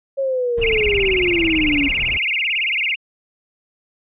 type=exponential sweep; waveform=sine; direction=down; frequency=552 to 277.2 Hz; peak=-17 dBFS; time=0.17-1.89 s; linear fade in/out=20 ms
type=noise; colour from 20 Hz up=brown; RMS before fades=-28 dBFS; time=0.57-2.18 s; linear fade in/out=10 ms
type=tone with vibrato; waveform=sine; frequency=2440 Hz; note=D#7; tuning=34 cents flat; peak=-17 dBFS; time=0.61-2.96 s; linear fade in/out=20 ms; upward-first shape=sine; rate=18 Hz; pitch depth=280 cents each way
effects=resampled to 8000 Hz